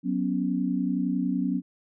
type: chord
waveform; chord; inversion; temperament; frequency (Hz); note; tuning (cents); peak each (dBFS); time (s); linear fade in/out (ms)
sine; F# suspended fourth; none; just; 185 / 246.7 / 277.5; F#3 / B3 / C#4; 0 / -2 / +2; -28; 0.03-1.62; 50
effects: none